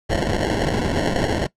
white noise with sample-and-hold, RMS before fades -21 dBFS, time 0.09-1.47 s, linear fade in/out 10 ms, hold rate 1225 Hz, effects noise-tail reverb RT60 0.1 s tail -19 dB re dry + low-pass 7000 Hz 12 dB/octave

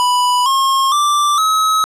square tone with pitch steps, 987.8 / 1077.2 / 1174.7 / 1281 Hz, B5 / C#6 / D6 / E6, 0 / -50 / 0 / -50 cents, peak -12 dBFS, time 0-1.84 s, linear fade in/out 0 ms, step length 460 ms, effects low-pass 11000 Hz 12 dB/octave + 9-bit

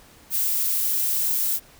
violet noise, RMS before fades -23 dBFS, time 0.3-1.6 s, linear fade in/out 50 ms, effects pink hiss -51 dBFS RMS until 1.79 s

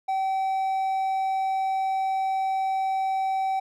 triangle tone, 768 Hz, G5, 36 cents flat, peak -21 dBFS, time 0.08-3.6 s, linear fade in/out 10 ms, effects none

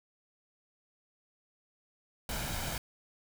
pink noise with comb filter, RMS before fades -36 dBFS, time 2.29-2.78 s, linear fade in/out 2 ms, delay 1.3 ms, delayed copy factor +0.5, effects none

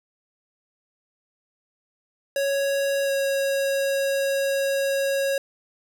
square tone with pitch glide, 554.4 to 549.6 Hz, C#5 to C#5, 0 to -15 cents, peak -22 dBFS, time 2.36-5.38 s, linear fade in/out 2 ms, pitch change -15 cents, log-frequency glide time 3.04-3.11 s, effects none

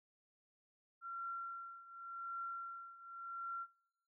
sine tone with tremolo, 1368 Hz, F6, 36 cents flat, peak -40 dBFS, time 1.01-3.67 s, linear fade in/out 50 ms, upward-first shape triangle, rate 0.89 Hz, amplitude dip 85%, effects noise-tail reverb RT60 0.8 s tail -25 dB re dry

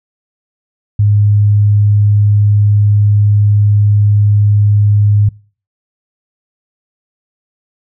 sine tone, 103.5 Hz, G#2, 5 cents flat, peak -6 dBFS, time 0.99-5.29 s, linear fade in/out 5 ms, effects noise-tail reverb RT60 0.4 s tail -24 dB re dry

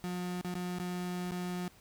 35% pulse tone with dropouts, 179.1 Hz, F3, 44 cents sharp, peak -33 dBFS, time 0.04-1.68 s, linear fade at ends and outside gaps 0 ms, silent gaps 0.412-0.447 / 0.541-0.553 / 0.785-0.799 / 1.309-1.319 s, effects pink hiss -61 dBFS RMS until 1.8 s

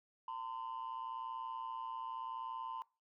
triangle ring-modulated tone, 60.4 Hz, B1, 38 cents flat, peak -34 dBFS, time 0.28-2.82 s, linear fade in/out 0 ms, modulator 968 Hz, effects noise-tail reverb RT60 0.3 s tail -23 dB re dry + tanh soft clip ceiling -36 dBFS

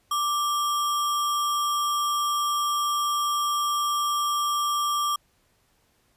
sine tone with sample-and-hold, 1174.7 Hz, D6, in tune, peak -22 dBFS, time 0.11-5.16 s, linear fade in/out 5 ms, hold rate 4410 Hz, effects pink hiss -66 dBFS RMS until 6.16 s + resampled to 32000 Hz

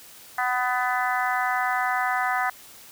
harmonic tone, 250 Hz, B3, 21 cents sharp, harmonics 3 / 4 / 5 / 6 / 7 / 8, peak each -26 / -30 / -29 / -30 / -30 / -32 dBFS, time 0.38-2.5 s, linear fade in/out 5 ms, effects white hiss -47 dBFS RMS until 2.91 s

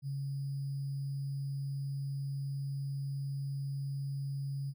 sine tone with sample-and-hold, 138.59 Hz, C#3, in tune, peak -34 dBFS, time 0.02-4.74 s, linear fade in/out 50 ms, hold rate 4900 Hz, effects none

